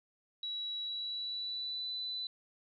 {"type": "tone with pitch glide", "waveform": "sine", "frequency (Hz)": [3900, 3993], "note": ["B7", "B7"], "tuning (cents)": [-23, 18], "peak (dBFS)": -36, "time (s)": [0.43, 2.27], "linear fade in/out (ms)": 2, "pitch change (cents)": 41, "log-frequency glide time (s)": [0.83, 1.91], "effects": []}